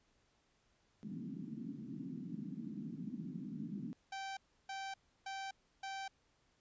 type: band-pass noise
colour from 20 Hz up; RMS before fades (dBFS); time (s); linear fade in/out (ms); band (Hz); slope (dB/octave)
white; -45; 1.03-3.93; 0; 150 to 280; 48
type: tone bursts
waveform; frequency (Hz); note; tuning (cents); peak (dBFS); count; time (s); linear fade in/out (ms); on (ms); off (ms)
sawtooth; 778; G5; -13; -38; 4; 4.12-6.08; 5; 250; 320
effects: pink hiss -75 dBFS RMS until 6.6 s + resampled to 16000 Hz